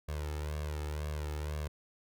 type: tone with flanger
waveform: sawtooth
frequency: 75.2 Hz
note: D2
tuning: 42 cents sharp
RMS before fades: -37 dBFS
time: 0.08-1.68 s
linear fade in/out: 10 ms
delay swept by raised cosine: 1.8 to 2.31 ms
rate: 2 Hz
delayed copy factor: +1
effects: none